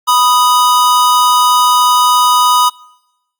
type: tone pair together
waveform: square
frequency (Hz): 987.8 / 1244.6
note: B5 / D#6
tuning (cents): 0 / 0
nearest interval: major third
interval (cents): 400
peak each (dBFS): -11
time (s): 0.07-2.7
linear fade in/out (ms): 20
effects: noise-tail reverb RT60 1.0 s tail -25 dB re dry + Opus 48 kbps